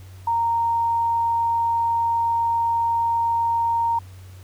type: tone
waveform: sine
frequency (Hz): 927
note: A#5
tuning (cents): -10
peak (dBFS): -18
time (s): 0.27-3.99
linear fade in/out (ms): 5
effects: added 93 Hz sine -39 dBFS peak until 4.43 s + pink hiss -52 dBFS RMS until 4.43 s